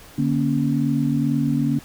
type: tone cluster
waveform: sine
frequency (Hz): 147.5 / 235.9 / 278.1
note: D3 / A#3 / C#4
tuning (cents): +8 / +21 / +6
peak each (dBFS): -22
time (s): 0.18-1.79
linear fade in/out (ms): 5
effects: pink hiss -45 dBFS RMS until 1.84 s